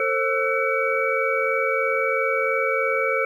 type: tone cluster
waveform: sine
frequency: 451 / 534 / 1327 / 1502 / 2271 Hz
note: A4 / C5 / E6 / F#6 / C#7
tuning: +43 / +35 / +11 / +26 / +41 cents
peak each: -26 / -24 / -26 / -31 / -25 dBFS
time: 0-3.25 s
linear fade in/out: 2 ms
effects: 9-bit